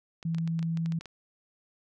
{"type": "clicks", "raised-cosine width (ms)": 0.2, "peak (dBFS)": -27, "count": 11, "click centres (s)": [0.228, 0.347, 0.384, 0.476, 0.592, 0.628, 0.773, 0.86, 0.922, 1.01, 1.057]}
{"type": "tone", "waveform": "sine", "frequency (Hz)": 164.81, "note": "E3", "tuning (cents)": 0, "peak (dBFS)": -27, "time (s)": [0.25, 0.99], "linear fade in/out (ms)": 5}
{"effects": []}